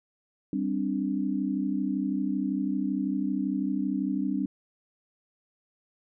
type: chord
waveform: sine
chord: G suspended fourth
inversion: none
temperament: just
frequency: 196 / 261.3 / 294 Hz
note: G3 / C4 / D4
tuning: 0 / -2 / +2 cents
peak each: -30 dBFS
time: 0.53-4.46 s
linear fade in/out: 2 ms
effects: none